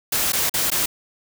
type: noise with dropouts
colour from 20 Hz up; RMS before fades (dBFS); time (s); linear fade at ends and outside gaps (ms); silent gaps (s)
white; -21; 0.12-0.86; 5; 0.322-0.331 / 0.496-0.539 / 0.703-0.716
effects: none